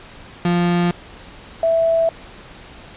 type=tone pair in turn; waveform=35% pulse / sine; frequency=174.61 / 659.2 Hz; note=F3 / E5; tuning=0 / 0 cents; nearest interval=octave + major seventh; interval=2300 cents; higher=second; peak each=-13 dBFS; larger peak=neither; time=0.45-0.91 / 1.63-2.09 s; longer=neither; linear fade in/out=2 ms; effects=pink hiss -40 dBFS RMS until 2.96 s + resampled to 8000 Hz